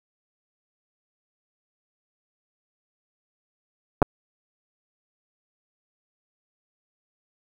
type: clicks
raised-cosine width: 1 ms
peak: -3 dBFS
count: 2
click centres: 4.019 / 4.026 s
effects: 7-bit